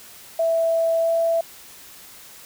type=tone with pitch glide; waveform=sine; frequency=659.3 to 664.3 Hz; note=E5 to E5; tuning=0 to +13 cents; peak=-17 dBFS; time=0.39-1.41 s; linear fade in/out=5 ms; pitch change=+13 cents; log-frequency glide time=0.99-1.11 s; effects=white hiss -44 dBFS RMS until 2.45 s